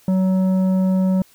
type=tone with tanh clipping; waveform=triangle; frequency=187.5 Hz; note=F#3; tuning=23 cents sharp; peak=-16 dBFS; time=0.08-1.22 s; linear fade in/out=2 ms; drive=13 dB; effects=white hiss -53 dBFS RMS until 1.34 s